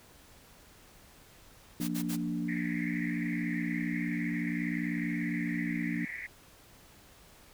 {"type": "noise bursts", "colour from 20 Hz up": "white", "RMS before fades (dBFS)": -40, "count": 3, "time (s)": [1.8, 2.169], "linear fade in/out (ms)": 20, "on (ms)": 85, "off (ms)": 57}
{"type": "chord", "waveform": "sine", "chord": "Bb major", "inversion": "second", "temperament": "equal with one note detuned", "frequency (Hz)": [173.51, 233.1, 293.7], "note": ["F3", "Bb3", "D4"], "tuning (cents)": [-11, 0, 0], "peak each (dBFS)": -35, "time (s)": [1.8, 6.05], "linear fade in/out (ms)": 2}
{"type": "band-pass noise", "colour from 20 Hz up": "white", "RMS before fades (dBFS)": -41, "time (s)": [2.48, 6.27], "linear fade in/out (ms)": 10, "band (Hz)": [1800, 2200], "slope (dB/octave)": 96}
{"effects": ["pink hiss -57 dBFS RMS until 7.53 s"]}